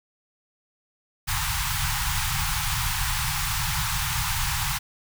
pink band-stop noise, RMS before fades -26 dBFS, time 1.27-4.79 s, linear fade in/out 20 ms, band 160 to 790 Hz, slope 96 dB/octave, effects none

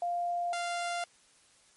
sine / sawtooth tone pair in turn, 698.5 / 695.7 Hz, F5 / F5, 0 / -7 cents, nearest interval unison, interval 7 cents, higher first, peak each -29 / -28 dBFS, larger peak second, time 0.02-0.53 / 0.53-1.04 s, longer neither, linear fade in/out 2 ms, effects white hiss -63 dBFS RMS until 1.76 s + MP3 48 kbps

